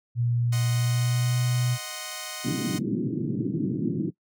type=tone with pitch glide; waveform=sine; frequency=119.4 to 123.68 Hz; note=A#2 to B2; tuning=+42 to +3 cents; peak=-21 dBFS; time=0.15-1.78 s; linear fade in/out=50 ms; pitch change=+61 cents; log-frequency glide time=0.63-1.36 s
type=chord; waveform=5% pulse; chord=C diminished; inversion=first; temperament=equal; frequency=622.3 / 740 / 1046.5 Hz; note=Eb5 / Gb5 / C6; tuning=0 / 0 / 0 cents; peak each=-26 dBFS; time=0.52-2.79 s; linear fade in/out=10 ms
type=band-pass noise; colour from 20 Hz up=white; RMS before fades=-27 dBFS; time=2.44-4.11 s; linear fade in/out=20 ms; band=120 to 340 Hz; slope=48 dB/octave
effects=noise-tail reverb RT60 0.1 s tail -21 dB re dry + MP3 96 kbps